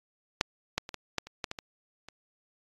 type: clicks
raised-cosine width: 0.2 ms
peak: -6 / -10 / -23 / -19 / -11 / -27 / -14 / -18 / -21 / -27 dBFS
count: 10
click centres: 0.411 / 0.78 / 0.891 / 0.943 / 1.183 / 1.27 / 1.442 / 1.514 / 1.588 / 2.086 s
effects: AAC 32 kbps